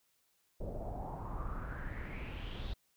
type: noise with low-pass filter sweep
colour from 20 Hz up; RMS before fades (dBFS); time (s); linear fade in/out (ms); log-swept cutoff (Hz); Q
brown; -41; 0.6-2.74; 10; 540 to 3900; 5.3
effects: white hiss -75 dBFS RMS until 2.96 s